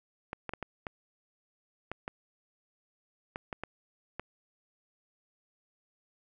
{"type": "clicks", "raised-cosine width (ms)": 0.5, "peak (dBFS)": -21, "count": 11, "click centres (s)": [0.331, 0.493, 0.536, 0.627, 0.868, 1.916, 2.079, 3.359, 3.528, 3.636, 4.196], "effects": []}